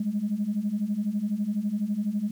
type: beating tone pair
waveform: sine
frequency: 200 / 212 Hz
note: G3 / G#3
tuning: +35 / +36 cents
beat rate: 12 Hz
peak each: -29 / -26 dBFS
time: 0-2.31 s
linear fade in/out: 5 ms
effects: tanh soft clip ceiling -18 dBFS + 9-bit